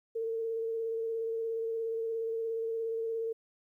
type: tone with vibrato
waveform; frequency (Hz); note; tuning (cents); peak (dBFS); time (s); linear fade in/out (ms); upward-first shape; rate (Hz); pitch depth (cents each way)
sine; 452.9; A#4; -50; -31; 0.15-3.33; 10; square; 17; 15
effects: 12-bit